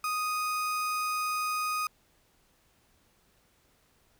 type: tone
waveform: 35% pulse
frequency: 1244.5 Hz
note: D#6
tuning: in tune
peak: -27 dBFS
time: 0.04-1.87 s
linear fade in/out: 2 ms
effects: pink hiss -67 dBFS RMS until 4.19 s